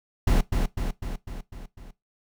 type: noise with echo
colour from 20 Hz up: brown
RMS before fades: -19 dBFS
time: 0.27-0.41 s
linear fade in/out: 5 ms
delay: 250 ms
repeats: 6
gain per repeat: -4 dB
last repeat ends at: 1.91 s
effects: noise-tail reverb RT60 0.2 s tail -19 dB re dry